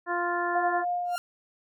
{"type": "harmonic tone", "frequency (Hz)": 349.2, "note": "F4", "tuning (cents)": 0, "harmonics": [1, 2, 3, 4, 5], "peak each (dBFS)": [-32, -31, -31, -34, -33], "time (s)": [0.06, 0.85], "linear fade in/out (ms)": 50}
{"type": "tone with tremolo", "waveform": "sine", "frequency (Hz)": 709, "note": "F5", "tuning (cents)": 26, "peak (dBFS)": -25, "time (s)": [0.55, 1.16], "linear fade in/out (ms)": 5, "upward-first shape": "sine", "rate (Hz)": 3.5, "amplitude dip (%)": 30}
{"type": "tone with exponential growth", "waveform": "sawtooth", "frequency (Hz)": 1396.9, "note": "F6", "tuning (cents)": 0, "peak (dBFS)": -25, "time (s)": [1.05, 1.18], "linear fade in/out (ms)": 0, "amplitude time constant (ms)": 27}
{"effects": []}